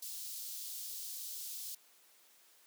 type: high-pass noise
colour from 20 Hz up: white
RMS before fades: -44 dBFS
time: 0.02-1.75 s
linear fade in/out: 5 ms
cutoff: 3700 Hz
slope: 24 dB/octave
effects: white hiss -65 dBFS RMS until 2.66 s + high-pass 300 Hz 12 dB/octave